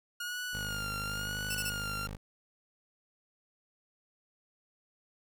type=tone with vibrato; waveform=sawtooth; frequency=1428 Hz; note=F6; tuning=38 cents sharp; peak=-32 dBFS; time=0.2-2.07 s; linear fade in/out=5 ms; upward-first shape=sine; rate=0.98 Hz; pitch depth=58 cents each way
type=tone; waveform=15% pulse; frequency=51.3 Hz; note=G#1; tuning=21 cents flat; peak=-33 dBFS; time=0.53-2.17 s; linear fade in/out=10 ms
type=tone bursts; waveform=10% pulse; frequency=2676 Hz; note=E7; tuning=25 cents sharp; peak=-25 dBFS; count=3; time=1.5-1.699 s; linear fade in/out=5 ms; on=49 ms; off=26 ms
effects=none